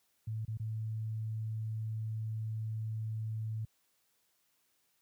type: tone with dropouts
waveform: sine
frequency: 110 Hz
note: A2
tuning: in tune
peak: -34 dBFS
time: 0.27-3.65 s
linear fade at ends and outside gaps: 5 ms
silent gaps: 0.45-0.479 / 0.572-0.597 s
effects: white hiss -75 dBFS RMS until 5.01 s + high-pass 60 Hz 12 dB/octave